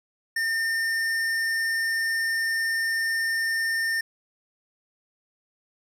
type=tone with hard clipping; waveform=triangle; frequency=1811 Hz; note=A6; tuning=49 cents sharp; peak=-25 dBFS; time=0.36-4.01 s; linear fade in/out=5 ms; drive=16 dB; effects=none